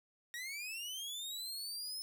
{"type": "linear sweep", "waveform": "sawtooth", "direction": "up", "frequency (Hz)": [1864.7, 5220], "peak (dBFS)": -38, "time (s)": [0.34, 2.02], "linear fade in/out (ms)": 0, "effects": []}